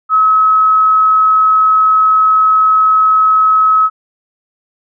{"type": "tone", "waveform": "sine", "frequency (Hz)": 1284, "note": "E6", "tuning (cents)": -46, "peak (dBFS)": -6, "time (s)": [0.09, 3.9], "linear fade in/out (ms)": 50, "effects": []}